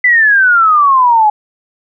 sine exponential sweep, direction down, 2015 to 830 Hz, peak -5 dBFS, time 0.04-1.3 s, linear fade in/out 5 ms, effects none

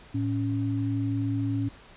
sine tone pair together, 110.5 / 278.4 Hz, A2 / C#4, +8 / +8 cents, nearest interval octave + major third, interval 1600 cents, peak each -27 / -28 dBFS, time 0.14-1.69 s, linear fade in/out 10 ms, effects pink hiss -51 dBFS RMS until 1.96 s + resampled to 8000 Hz

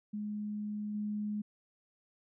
sine tone with level steps, 209.4 Hz, G#3, 15 cents sharp, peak -35 / -33 dBFS, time 0.13-1.42 s, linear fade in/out 10 ms, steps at 0.94 s, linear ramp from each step 10 ms, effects none

